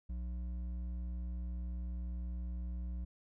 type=tone with hard clipping; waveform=sine; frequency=60.4 Hz; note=B1; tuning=38 cents flat; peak=-39 dBFS; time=0.09-3.05 s; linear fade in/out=10 ms; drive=7 dB; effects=none